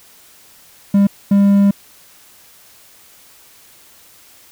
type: tone bursts at uneven times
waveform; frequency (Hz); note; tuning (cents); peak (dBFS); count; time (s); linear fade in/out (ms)
triangle; 200; G3; +35; -6; 2; 0.94-1.07 / 1.31-1.71; 5
effects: white hiss -46 dBFS RMS until 4.51 s